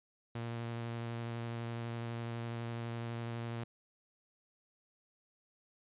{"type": "tone with vibrato", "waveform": "sawtooth", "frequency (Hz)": 116.8, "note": "A#2", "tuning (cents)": 4, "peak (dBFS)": -34, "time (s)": [0.35, 3.64], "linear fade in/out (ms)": 5, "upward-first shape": "square", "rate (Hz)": 12, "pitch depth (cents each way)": 11, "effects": ["resampled to 8000 Hz"]}